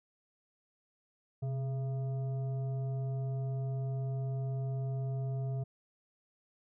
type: tone with frequency modulation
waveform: sine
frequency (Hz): 130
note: C3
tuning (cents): -11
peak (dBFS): -32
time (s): 1.42-5.64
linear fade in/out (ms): 10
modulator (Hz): 544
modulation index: 0.34
effects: none